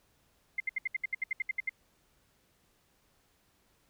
sine tone bursts, 2093 Hz, C7, in tune, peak -28 dBFS, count 13, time 0.58-1.694 s, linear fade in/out 5 ms, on 22 ms, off 69 ms, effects pink hiss -70 dBFS RMS until 3.89 s

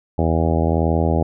harmonic tone, 81.5 Hz, E2, 19 cents flat, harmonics 1 / 2 / 3 / 4 / 5 / 6 / 7 / 8 / 9 / 10, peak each -19 / -22 / -24 / -25 / -26 / -27 / -27 / -28 / -29 / -29 dBFS, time 0.18-1.23 s, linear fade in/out 5 ms, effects none

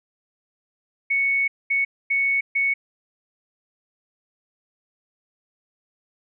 sine tone bursts at uneven times, 2217 Hz, C#7, in tune, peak -18 dBFS, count 4, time 1.1-1.48 / 1.7-1.85 / 2.1-2.41 / 2.55-2.74 s, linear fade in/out 10 ms, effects none

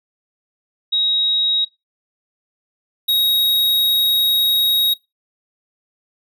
sine / square tone pair in turn, 3799 / 3786 Hz, A#7 / A#7, +32 / +26 cents, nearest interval unison, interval 6 cents, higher first, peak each -15 dBFS, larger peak neither, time 0.92-1.65 / 3.08-4.94 s, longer second, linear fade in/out 10 ms, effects noise-tail reverb RT60 0.2 s tail -18 dB re dry

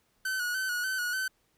45% pulse tone with vibrato, 1492 Hz, F#6, 14 cents sharp, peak -29 dBFS, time 0.25-1.28 s, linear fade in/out 5 ms, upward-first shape square, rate 3.4 Hz, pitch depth 42 cents each way, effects pink hiss -71 dBFS RMS until 1.57 s

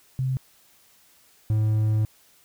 sine / triangle tone pair in turn, 130.81 / 108.14 Hz, C3 / A2, 0 / -30 cents, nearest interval minor third, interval 330 cents, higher first, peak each -22 / -17 dBFS, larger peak second, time 0.19-0.37 / 1.5-2.05 s, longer second, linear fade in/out 0 ms, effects white hiss -58 dBFS RMS until 2.44 s

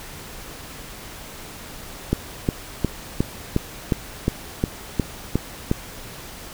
click train, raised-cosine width 3 ms, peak -5 dBFS, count 11, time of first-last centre 2.13-5.714 s, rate 2.79 Hz, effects pink hiss -38 dBFS RMS until 6.53 s

